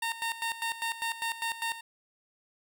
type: tone with tremolo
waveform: 15% pulse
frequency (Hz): 916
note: A#5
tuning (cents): -31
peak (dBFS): -23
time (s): 0.02-1.81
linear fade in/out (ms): 5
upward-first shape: square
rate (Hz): 5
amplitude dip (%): 75
effects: none